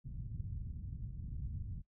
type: low-pass noise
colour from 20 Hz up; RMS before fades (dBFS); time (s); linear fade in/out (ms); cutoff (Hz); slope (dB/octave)
white; -43; 0.04-1.82; 20; 130; 24
effects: noise-tail reverb RT60 0.1 s tail -19 dB re dry